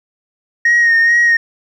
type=tone with vibrato; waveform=sine; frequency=1864.7 Hz; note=A#6; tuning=in tune; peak=-6 dBFS; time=0.65-1.37 s; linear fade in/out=5 ms; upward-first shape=sine; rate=2.3 Hz; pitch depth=31 cents each way; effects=tanh soft clip ceiling -6 dBFS + 8-bit